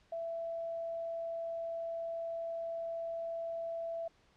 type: tone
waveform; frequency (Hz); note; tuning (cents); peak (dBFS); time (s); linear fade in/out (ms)
sine; 666; E5; +18; -36; 0.12-4.08; 5
effects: pink hiss -68 dBFS RMS until 4.36 s + low-pass 5000 Hz 12 dB/octave